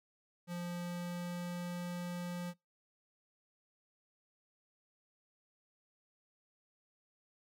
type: tone with pitch glide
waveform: square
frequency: 174.9 to 176.01 Hz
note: F3 to F3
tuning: +3 to +14 cents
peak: -39 dBFS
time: 0.47-2.54 s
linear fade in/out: 50 ms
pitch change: +11 cents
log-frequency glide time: 0.6-1.88 s
effects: noise-tail reverb RT60 0.2 s tail -23 dB re dry